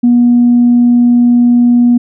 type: tone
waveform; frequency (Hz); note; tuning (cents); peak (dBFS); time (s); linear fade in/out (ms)
sine; 241.3; B3; -40; -3; 0.03-1.98; 10
effects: tanh soft clip ceiling 0 dBFS